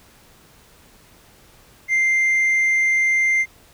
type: tone with hard clipping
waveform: triangle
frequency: 2093 Hz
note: C7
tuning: in tune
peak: -14 dBFS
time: 1.88-3.46 s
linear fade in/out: 50 ms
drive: 1 dB
effects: pink hiss -51 dBFS RMS until 3.73 s